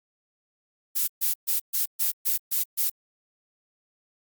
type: noise bursts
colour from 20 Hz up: violet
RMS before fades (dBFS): -24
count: 8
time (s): 0.95-2.9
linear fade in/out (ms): 20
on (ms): 130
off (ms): 130
effects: Opus 48 kbps